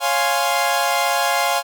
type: chord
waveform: sawtooth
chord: Db major seventh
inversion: none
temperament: equal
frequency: 554.4 / 698.5 / 830.6 / 1046.5 Hz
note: Db5 / F5 / Ab5 / C6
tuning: 0 / 0 / 0 / 0 cents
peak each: -21 / -17 / -18 / -20 dBFS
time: 0-1.63 s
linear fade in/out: 50 ms
effects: none

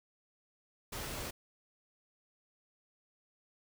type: noise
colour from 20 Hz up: pink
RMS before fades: -41 dBFS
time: 0.92-1.31 s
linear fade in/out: 10 ms
effects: none

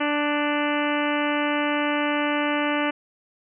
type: harmonic tone with a mistuned harmonic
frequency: 293.7 Hz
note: D4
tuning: in tune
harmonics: 1 / 2 / 3 / 4 / 5 / 6 / 7 / 8 / 9 / 10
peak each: -25 / -28 / -30 / -31 / -32 / -33 / -33 / -34 / -35 / -35 dBFS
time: 0-2.91 s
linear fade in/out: 10 ms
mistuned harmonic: 5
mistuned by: +17 cents
effects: none

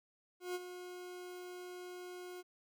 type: tone with ADSR envelope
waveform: 40% pulse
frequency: 360.2 Hz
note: F#4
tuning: 46 cents flat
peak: -35 dBFS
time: 0.4-2.43 s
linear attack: 150 ms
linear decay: 33 ms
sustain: -10 dB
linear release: 30 ms
effects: none

